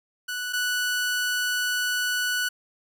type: tone pair in turn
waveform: sawtooth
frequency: 1480 / 1480 Hz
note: F#6 / F#6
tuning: 0 / 0 cents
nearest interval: unison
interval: 0 cents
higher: neither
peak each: -25 / -20 dBFS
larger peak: second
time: 0.28-0.53 / 0.53-2.49 s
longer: second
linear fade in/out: 10 ms
effects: none